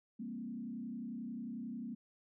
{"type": "tone with frequency modulation", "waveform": "sine", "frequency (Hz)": 233.1, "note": "A#3", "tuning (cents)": 0, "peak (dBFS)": -40, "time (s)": [0.19, 1.95], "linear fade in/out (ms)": 10, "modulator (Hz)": 31.2, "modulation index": 1.1, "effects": []}